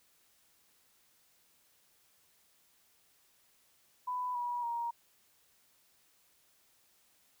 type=tone with pitch steps; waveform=sine; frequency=996 / 967.6 / 940.1 Hz; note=B5 / B5 / A#5; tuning=+14 / -36 / +14 cents; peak=-33 dBFS; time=4.07-4.91 s; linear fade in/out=10 ms; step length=280 ms; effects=white hiss -69 dBFS RMS until 7.4 s